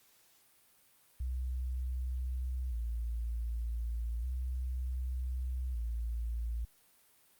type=tone with vibrato; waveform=sine; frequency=60.3 Hz; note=B1; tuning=41 cents flat; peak=-33 dBFS; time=1.2-6.65 s; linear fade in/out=5 ms; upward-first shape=square; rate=0.33 Hz; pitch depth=81 cents each way; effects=white hiss -66 dBFS RMS until 7.39 s + Opus 48 kbps